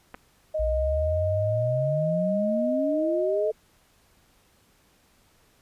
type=clicks; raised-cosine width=0.5 ms; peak=-25 dBFS; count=2; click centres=0.143 / 0.147 s
type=tone; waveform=sine; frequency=622.3 Hz; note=D#5; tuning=in tune; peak=-24 dBFS; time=0.54-3.51 s; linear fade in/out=10 ms
type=exponential sweep; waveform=sine; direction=up; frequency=56.7 to 448.4 Hz; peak=-25 dBFS; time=0.59-3.52 s; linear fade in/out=10 ms
effects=pink hiss -62 dBFS RMS until 5.61 s + resampled to 32000 Hz